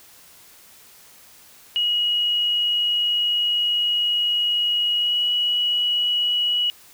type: tone with pitch glide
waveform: sine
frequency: 2900 to 2924 Hz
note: F#7 to F#7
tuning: -35 to -21 cents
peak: -18 dBFS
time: 1.76-6.7 s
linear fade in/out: 0 ms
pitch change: +14 cents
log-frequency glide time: 4.99-5.18 s
effects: white hiss -49 dBFS RMS until 6.93 s